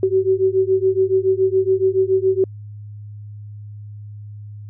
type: beating tone pair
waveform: sine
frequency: 376.6 / 383.7 Hz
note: F#4 / G4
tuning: +31 / -37 cents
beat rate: 7.1 Hz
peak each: -17 dBFS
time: 0.03-2.44 s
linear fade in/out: 2 ms
effects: added 104 Hz sine -32 dBFS peak until 4.69 s